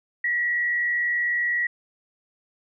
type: tone with frequency modulation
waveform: sine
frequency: 1924 Hz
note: B6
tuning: 46 cents flat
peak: -21 dBFS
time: 0.24-1.67 s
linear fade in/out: 5 ms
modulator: 87.2 Hz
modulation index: 0.45
effects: none